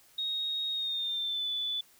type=tone with pitch glide; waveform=sine; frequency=3749 to 3478 Hz; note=A#7 to A7; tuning=+9 to -21 cents; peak=-30 dBFS; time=0.18-1.81 s; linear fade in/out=5 ms; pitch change=-130 cents; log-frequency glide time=0.71-1.5 s; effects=white hiss -61 dBFS RMS until 1.99 s